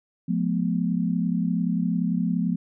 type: tone cluster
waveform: sine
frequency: 176.2 / 213.6 / 245.2 Hz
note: F3 / G#3 / B3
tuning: +16 / +49 / -12 cents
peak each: -24 / -27 / -27 dBFS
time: 0.28-2.56 s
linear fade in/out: 10 ms
effects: none